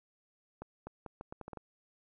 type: accelerating click train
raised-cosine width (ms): 1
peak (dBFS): -29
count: 9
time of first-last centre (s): 0.62-1.573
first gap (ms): 250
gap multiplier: 0.77
effects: none